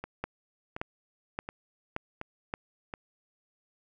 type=two click trains; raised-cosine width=0.5 ms; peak=-22 / -17 dBFS; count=5 / 5; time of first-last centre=0.04-2.939 / 0.24-2.539 s; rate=1.38 / 1.74 Hz; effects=none